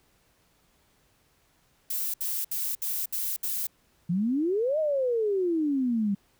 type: noise bursts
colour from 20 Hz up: violet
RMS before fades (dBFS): -30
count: 6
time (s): 1.9-3.67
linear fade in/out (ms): 5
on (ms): 240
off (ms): 66
type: exponential two-way sweep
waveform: sine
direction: up then down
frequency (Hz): 164.81 to 639 to 193.9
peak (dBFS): -23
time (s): 4.09-6.15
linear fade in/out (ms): 10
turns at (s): 4.79
effects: pink hiss -66 dBFS RMS until 6.39 s